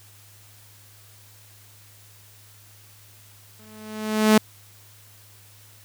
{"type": "tone with exponential growth", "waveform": "sawtooth", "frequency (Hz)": 215.7, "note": "A3", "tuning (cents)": -34, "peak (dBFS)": -7, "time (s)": [3.59, 4.38], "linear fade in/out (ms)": 5, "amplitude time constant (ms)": 170, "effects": ["added 103 Hz sine -52 dBFS peak until 5.84 s", "white hiss -52 dBFS RMS until 5.84 s"]}